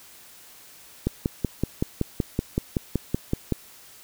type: click train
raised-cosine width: 3 ms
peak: -9 dBFS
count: 14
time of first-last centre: 1.07-3.523 s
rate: 5.3 Hz
effects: white hiss -49 dBFS RMS until 4.03 s